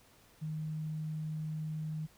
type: tone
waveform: sine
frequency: 155.56 Hz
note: D#3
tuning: in tune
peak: -35 dBFS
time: 0.41-2.07 s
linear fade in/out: 20 ms
effects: pink hiss -63 dBFS RMS until 2.17 s